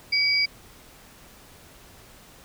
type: tone pair together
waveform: sine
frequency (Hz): 2275 / 4821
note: C#7 / D8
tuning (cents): +44 / +45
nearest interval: octave + minor second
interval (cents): 1301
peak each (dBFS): -22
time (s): 0.12-0.46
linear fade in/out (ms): 10
effects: pink hiss -50 dBFS RMS until 2.44 s